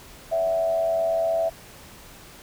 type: tone with frequency modulation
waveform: sine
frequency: 659.3 Hz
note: E5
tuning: in tune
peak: -20 dBFS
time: 0.31-1.5 s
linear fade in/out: 20 ms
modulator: 94 Hz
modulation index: 0.46
effects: pink hiss -46 dBFS RMS until 2.42 s